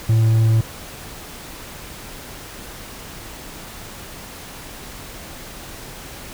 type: tone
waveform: triangle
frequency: 111.9 Hz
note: A2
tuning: 30 cents sharp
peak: -10 dBFS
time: 0.09-0.61 s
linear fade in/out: 5 ms
effects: pink hiss -36 dBFS RMS until 6.33 s